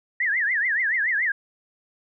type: tone with vibrato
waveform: sine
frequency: 1844 Hz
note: A#6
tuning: 19 cents flat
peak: -20 dBFS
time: 0.2-1.32 s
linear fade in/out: 5 ms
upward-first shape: triangle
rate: 7 Hz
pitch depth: 260 cents each way
effects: none